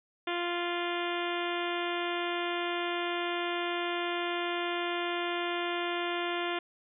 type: harmonic tone with a mistuned harmonic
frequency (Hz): 348.2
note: F4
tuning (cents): -5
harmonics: 1 / 2 / 3 / 4 / 5 / 6 / 7 / 8 / 9 / 10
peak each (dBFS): -34 / -37 / -39 / -40 / -41 / -42 / -42 / -43 / -44 / -44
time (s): 0.27-6.59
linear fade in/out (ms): 5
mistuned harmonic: 8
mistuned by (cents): +23
effects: none